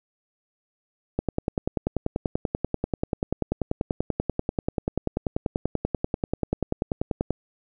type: click train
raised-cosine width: 2 ms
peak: -10 dBFS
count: 64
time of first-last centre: 1.19-7.307 s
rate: 10.3 Hz
effects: none